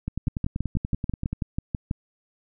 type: two click trains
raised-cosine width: 5 ms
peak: -13 / -15 dBFS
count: 11 / 14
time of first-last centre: 0.28-1.911 / 0.08-1.33 s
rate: 6.13 / 10.4 Hz
effects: none